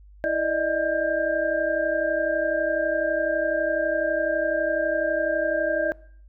sine tone cluster, 327.1 / 596 / 628 / 1594 Hz, E4 / D5 / D#5 / G6, -13 / +25 / +16 / +28 cents, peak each -31 / -25 / -26 / -28 dBFS, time 0.24-5.92 s, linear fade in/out 0 ms, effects noise-tail reverb RT60 0.6 s tail -22 dB re dry + added 50 Hz sine -46 dBFS peak until 6.28 s

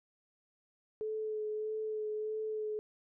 sine tone with vibrato, 430.8 Hz, A4, 37 cents flat, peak -34 dBFS, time 1.01-2.79 s, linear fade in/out 0 ms, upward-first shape sine, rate 1.6 Hz, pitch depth 17 cents each way, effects none

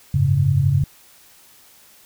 sine chord, F# suspended second, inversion none, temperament equal with one note detuned, 92.5 / 103.83 / 138.11 Hz, F#2 / G#2 / C#3, 0 / 0 / -6 cents, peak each -21 / -20 / -16 dBFS, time 0.14-0.84 s, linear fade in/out 5 ms, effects white hiss -50 dBFS RMS until 2.05 s

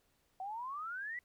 sine exponential sweep, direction up, 740 to 2000 Hz, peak -39 dBFS, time 0.4-1.19 s, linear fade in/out 2 ms, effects pink hiss -75 dBFS RMS until 1.24 s

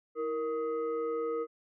sine tone with frequency modulation, 466.2 Hz, A#4, in tune, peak -30 dBFS, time 0.15-1.47 s, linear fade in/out 50 ms, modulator 791 Hz, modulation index 0.62, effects none

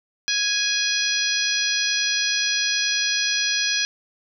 harmonic tone, 830.6 Hz, G#5, in tune, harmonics 2 / 3 / 4 / 5 / 6 / 7, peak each -27 / -27 / -27 / -27 / -27 / -27 dBFS, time 0.28-3.85 s, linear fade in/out 0 ms, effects 9-bit

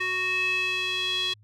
square tone with band-pass filter sweep, 370 Hz, F#4, in tune, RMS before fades -27 dBFS, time 0-1.34 s, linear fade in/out 10 ms, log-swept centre 2200 to 3500 Hz, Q 5.7, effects added 105 Hz sine -53 dBFS peak until 1.43 s

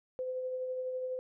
sine tone with tremolo, 511 Hz, C5, 41 cents flat, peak -32 dBFS, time 0.19-1.19 s, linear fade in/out 0 ms, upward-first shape triangle, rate 12 Hz, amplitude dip 35%, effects none

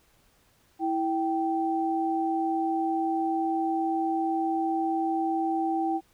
sine tone pair together, 327.7 / 779 Hz, E4 / G5, -10 / -11 cents, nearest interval octave + minor third, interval 1499 cents, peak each -27 dBFS, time 0.79-6.01 s, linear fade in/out 50 ms, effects pink hiss -64 dBFS RMS until 6.13 s

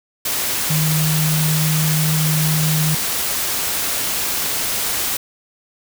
sine tone in noise, 155.56 Hz, D#3, in tune, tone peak -16 dBFS, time 0.7-2.95 s, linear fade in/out 5 ms, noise white, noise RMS -21 dBFS, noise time 0.25-5.17 s, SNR +2 dB, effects none

